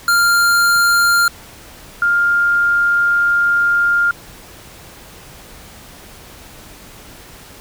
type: tone pair in turn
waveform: square / sine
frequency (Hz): 1396.9 / 1403.5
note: F6 / F6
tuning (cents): 0 / +8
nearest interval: unison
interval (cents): 8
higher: second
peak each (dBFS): -11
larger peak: neither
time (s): 0.08-1.28 / 2.02-4.11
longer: second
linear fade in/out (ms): 2
effects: pink hiss -39 dBFS RMS until 7.6 s